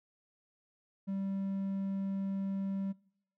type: tone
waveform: triangle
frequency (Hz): 194.8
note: G3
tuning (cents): -11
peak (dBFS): -31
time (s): 1.07-2.93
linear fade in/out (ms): 20
effects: noise-tail reverb RT60 0.7 s tail -24 dB re dry